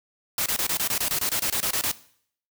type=noise bursts; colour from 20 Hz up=white; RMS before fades=-25 dBFS; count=15; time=0.38-1.916 s; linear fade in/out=2 ms; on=80 ms; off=24 ms; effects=noise-tail reverb RT60 0.6 s tail -18 dB re dry